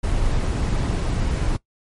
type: noise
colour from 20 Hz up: brown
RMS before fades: -21 dBFS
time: 0.03-1.57 s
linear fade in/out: 10 ms
effects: noise-tail reverb RT60 0.1 s tail -18 dB re dry + MP3 48 kbps